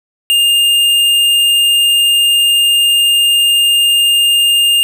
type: tone with hard clipping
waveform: sine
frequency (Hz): 2814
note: F7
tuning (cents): +12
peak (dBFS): -9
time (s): 0.3-4.83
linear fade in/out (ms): 0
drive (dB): 12
effects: none